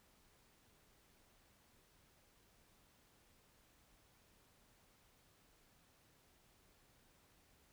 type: silence
effects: pink hiss -71 dBFS RMS until 7.72 s